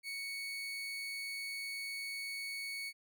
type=tone; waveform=30% pulse; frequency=2223 Hz; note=C#7; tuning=4 cents sharp; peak=-37 dBFS; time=0.03-2.93 s; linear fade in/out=50 ms; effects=none